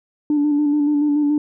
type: tone with vibrato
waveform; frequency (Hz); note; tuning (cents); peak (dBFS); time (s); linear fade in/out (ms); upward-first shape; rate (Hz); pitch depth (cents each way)
sine; 293.7; D4; 0; -13; 0.3-1.38; 2; square; 7; 26
effects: tanh soft clip ceiling -11 dBFS